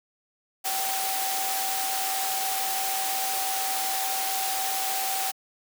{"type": "tone in noise", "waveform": "sine", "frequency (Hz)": 770, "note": "G5", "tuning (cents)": -31, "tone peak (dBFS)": -30, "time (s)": [0.64, 5.32], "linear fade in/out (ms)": 20, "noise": "white", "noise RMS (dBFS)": -29, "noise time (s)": [0.64, 5.32], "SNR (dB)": -4, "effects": ["high-pass 400 Hz 12 dB/octave"]}